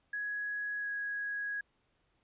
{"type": "tone with pitch glide", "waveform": "sine", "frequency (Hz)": [1671, 1658.5], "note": ["G#6", "G#6"], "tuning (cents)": [10, -3], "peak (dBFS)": -34, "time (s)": [0.13, 1.61], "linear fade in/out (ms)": 5, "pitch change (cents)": -13, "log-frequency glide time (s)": [0.79, 0.88], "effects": ["pink hiss -75 dBFS RMS until 2.23 s", "resampled to 8000 Hz"]}